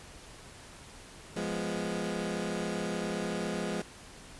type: chord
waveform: 20% pulse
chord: F diminished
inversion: none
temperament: equal with one note detuned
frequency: 174.61 / 208.3 / 246.9 Hz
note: F3 / Ab3 / Cb4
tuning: 0 / +5 / 0 cents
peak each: -31 / -30 / -35 dBFS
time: 1.36-3.82 s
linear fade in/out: 5 ms
effects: pink hiss -50 dBFS RMS until 4.39 s + resampled to 24000 Hz